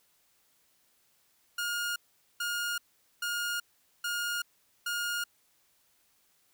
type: tone bursts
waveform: sawtooth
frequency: 1423 Hz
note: F6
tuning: 32 cents sharp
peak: -27 dBFS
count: 5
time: 1.58-5.24 s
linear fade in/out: 5 ms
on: 380 ms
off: 440 ms
effects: white hiss -69 dBFS RMS until 6.53 s